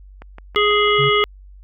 click train, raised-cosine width 0.5 ms, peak -22 dBFS, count 6, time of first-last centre 0.22-1.04 s, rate 6.1 Hz
harmonic tone, 416.6 Hz, G#4, 5 cents sharp, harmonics 1 / 3 / 5 / 7 / 8, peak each -17 / -18 / -20 / -22 / -24 dBFS, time 0.56-1.24 s, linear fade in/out 0 ms
sine tone, 138.59 Hz, C#3, in tune, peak -20 dBFS, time 0.98-1.1 s, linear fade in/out 20 ms
effects added 48 Hz sine -39 dBFS peak until 1.63 s

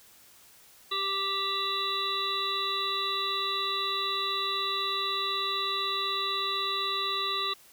harmonic tone, 392 Hz, G4, in tune, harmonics 1 / 3 / 5 / 7 / 9 / 10, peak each -39 / -32 / -41 / -40 / -36 / -31 dBFS, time 0.91-7.54 s, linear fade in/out 10 ms, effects white hiss -56 dBFS RMS until 7.72 s

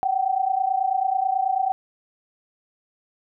sine tone pair together, 746 / 775.2 Hz, F#5 / G5, +14 / -20 cents, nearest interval minor second, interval 66 cents, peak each -23 / -22 dBFS, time 0.03-1.72 s, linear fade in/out 0 ms, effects none

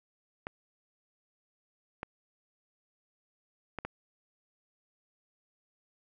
clicks, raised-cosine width 0.5 ms, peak -21 dBFS, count 4, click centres 0.469 / 2.031 / 3.787 / 3.85 s, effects none

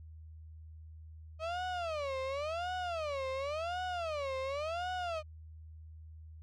35% pulse tone with vibrato, 622 Hz, D#5, 1 cent flat, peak -33 dBFS, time 1.39-5.23 s, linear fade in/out 50 ms, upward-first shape sine, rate 0.92 Hz, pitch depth 290 cents each way, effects added 79 Hz sine -48 dBFS peak until 6.42 s + low-pass 4000 Hz 12 dB/octave

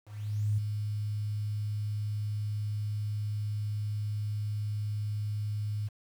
sine tone with ADSR envelope, 104.9 Hz, G#2, 18 cents sharp, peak -24 dBFS, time 0.05-5.89 s, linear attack 530 ms, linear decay 5 ms, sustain -6 dB, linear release 20 ms, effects 9-bit

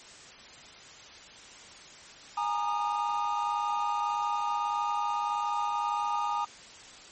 triangle chord, Ab suspended second, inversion none, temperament equal with one note detuned, 830.6 / 932.3 / 1224.5 Hz, Ab5 / Bb5 / Eb6, 0 / 0 / -28 cents, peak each -30 dBFS, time 2.37-6.45 s, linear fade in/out 5 ms, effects white hiss -49 dBFS RMS until 7.11 s + MP3 32 kbps

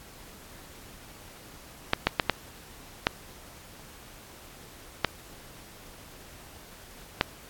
clicks, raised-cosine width 0.3 ms, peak -4 dBFS, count 7, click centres 1.934 / 2.07 / 2.198 / 2.297 / 3.069 / 5.047 / 7.211 s, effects pink hiss -49 dBFS RMS until 7.49 s + AAC 64 kbps

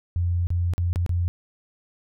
sine tone with dropouts, 87.31 Hz, F2, in tune, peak -20 dBFS, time 0.16-1.28 s, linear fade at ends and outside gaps 0 ms, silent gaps 0.47-0.504 / 0.736-0.78 / 0.93-0.959 / 1.063-1.093 s, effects none

